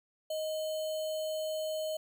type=tone with sample-and-hold; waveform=sine; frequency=625 Hz; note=D#5; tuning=8 cents sharp; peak=-32 dBFS; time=0.3-1.97 s; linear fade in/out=5 ms; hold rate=3675 Hz; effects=none